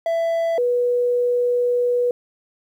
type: tone pair in turn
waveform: triangle / sine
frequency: 665 / 488.1 Hz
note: E5 / B4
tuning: +15 / -20 cents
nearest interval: perfect fourth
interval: 535 cents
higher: first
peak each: -16 dBFS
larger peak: neither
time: 0.06-0.58 / 0.58-2.11 s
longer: second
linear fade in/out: 2 ms
effects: 9-bit